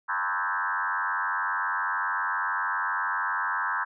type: tone with frequency modulation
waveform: sine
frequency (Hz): 1300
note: E6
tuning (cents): -24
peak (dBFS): -25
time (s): 0.08-3.85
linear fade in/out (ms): 20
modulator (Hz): 92.7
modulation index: 4.2
effects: none